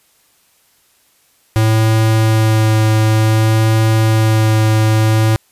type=tone with vibrato; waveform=square; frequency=110 Hz; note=A2; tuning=in tune; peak=-10 dBFS; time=1.56-5.36 s; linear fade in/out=0 ms; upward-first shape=sine; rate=0.55 Hz; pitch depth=12 cents each way; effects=white hiss -55 dBFS RMS until 5.51 s + resampled to 32000 Hz